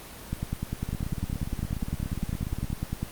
two click trains, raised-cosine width 5 ms, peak -16 / -19 dBFS, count 28 / 32, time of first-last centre 0.33-3.03 / 0.89-2.703 s, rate 10 / 17.1 Hz, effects pink hiss -43 dBFS RMS until 3.11 s + Opus 24 kbps

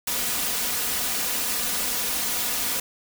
white noise with comb filter, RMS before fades -26 dBFS, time 0.07-2.8 s, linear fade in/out 5 ms, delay 4.1 ms, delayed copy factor +0.55, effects none

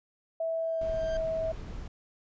sine tone with pitch glide, 654 to 646.1 Hz, E5 to E5, -14 to -35 cents, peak -28 dBFS, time 0.4-1.52 s, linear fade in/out 5 ms, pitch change -21 cents, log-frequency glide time 0.7-1.01 s
sawtooth tone with exponential growth, 1580 Hz, G6, 13 cents sharp, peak -38 dBFS, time 0.48-1.17 s, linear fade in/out 1 ms, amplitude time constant 150 ms
brown noise, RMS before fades -39 dBFS, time 0.81-1.88 s, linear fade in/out 5 ms
effects resampled to 16000 Hz

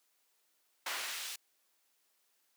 brown noise with high-pass filter sweep, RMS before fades -40 dBFS, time 0.86-1.36 s, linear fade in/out 5 ms, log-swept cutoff 1300 to 4100 Hz, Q 0.71, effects white hiss -75 dBFS RMS until 2.56 s + high-pass 300 Hz 12 dB/octave

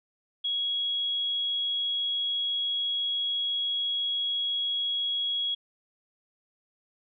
sine tone, 3322 Hz, G#7, in tune, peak -26 dBFS, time 0.44-5.55 s, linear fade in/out 10 ms, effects none

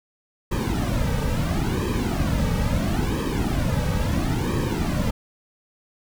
brown noise with flanger, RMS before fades -23 dBFS, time 0.51-5.11 s, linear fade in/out 10 ms, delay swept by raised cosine 1.4 to 2.9 ms, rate 0.74 Hz, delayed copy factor -0.8, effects none

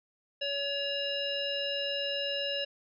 harmonic tone with a mistuned harmonic, 563 Hz, C#5, 27 cents sharp, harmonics 1 / 3 / 5 / 7 / 9, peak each -35 / -42 / -33 / -40 / -42 dBFS, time 0.41-2.65 s, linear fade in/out 10 ms, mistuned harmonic 9, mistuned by +44 cents, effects none

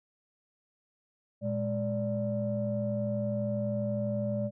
sine tone cluster, 115.5 / 207.7 / 583 Hz, A#2 / G#3 / D5, -16 / 0 / -13 cents, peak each -33 / -32 / -32 dBFS, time 1.41-4.51 s, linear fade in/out 50 ms, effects tanh soft clip ceiling -20 dBFS

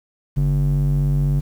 square tone with band-pass filter, 48 Hz, G1, 36 cents flat, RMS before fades -18 dBFS, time 0.36-1.41 s, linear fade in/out 20 ms, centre 120 Hz, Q 4.9, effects 8-bit

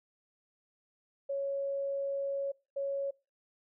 sine tone bursts at uneven times, 554.4 Hz, C#5, in tune, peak -31 dBFS, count 2, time 1.29-2.52 / 2.76-3.11 s, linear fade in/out 10 ms, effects noise-tail reverb RT60 0.3 s tail -23 dB re dry

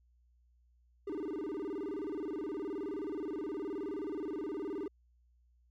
triangle tone with vibrato, 349.2 Hz, F4, in tune, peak -34 dBFS, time 1.07-4.88 s, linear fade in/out 5 ms, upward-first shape square, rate 19 Hz, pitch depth 240 cents each way, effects added 60 Hz sine -65 dBFS peak until 5.7 s

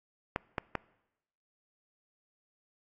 clicks, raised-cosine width 0.5 ms, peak -15 dBFS, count 3, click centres 0.361 / 0.582 / 0.753 s, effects noise-tail reverb RT60 0.9 s tail -23 dB re dry + AAC 32 kbps

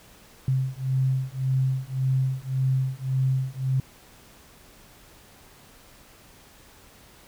sine beating tone pair, 130.81 / 132.61 Hz, C3 / C3, 0 / +24 cents, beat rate 1.8 Hz, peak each -25 dBFS, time 0.48-3.8 s, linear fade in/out 2 ms, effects pink hiss -52 dBFS RMS until 7.27 s

